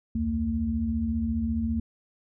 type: tone cluster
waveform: sine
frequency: 69.1 / 83.8 / 227.2 Hz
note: C#2 / E2 / A#3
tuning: -5 / +29 / -44 cents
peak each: -32 / -32 / -26 dBFS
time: 0.15-1.8 s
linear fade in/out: 5 ms
effects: none